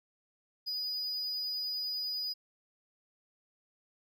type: tone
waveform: triangle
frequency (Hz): 4945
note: D#8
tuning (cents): -12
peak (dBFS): -32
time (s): 0.66-2.34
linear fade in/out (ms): 20
effects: none